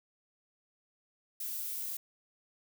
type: noise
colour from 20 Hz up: violet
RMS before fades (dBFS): -38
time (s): 1.4-1.97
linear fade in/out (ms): 5
effects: none